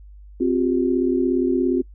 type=chord; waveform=sine; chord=C suspended fourth; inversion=none; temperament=equal with one note detuned; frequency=261.6 / 354.9 / 392 Hz; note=C4 / F4 / G4; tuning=0 / +28 / 0 cents; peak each=-20 / -20 / -25 dBFS; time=0.4-1.82 s; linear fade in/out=10 ms; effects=noise-tail reverb RT60 0.1 s tail -23 dB re dry + added 50 Hz sine -40 dBFS peak until 1.94 s